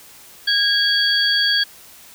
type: tone cluster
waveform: sine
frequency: 1636 / 3320 / 4578 Hz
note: G#6 / G#7 / D8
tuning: -26 / -1 / -45 cents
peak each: -19 dBFS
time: 0.47-1.64 s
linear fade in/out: 10 ms
effects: white hiss -44 dBFS RMS until 2.14 s